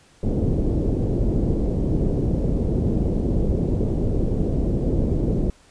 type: low-pass noise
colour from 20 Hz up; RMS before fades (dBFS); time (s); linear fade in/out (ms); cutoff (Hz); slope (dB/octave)
pink; -21; 0.23-5.5; 2; 460; 24
effects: pink hiss -54 dBFS RMS until 5.7 s + resampled to 22050 Hz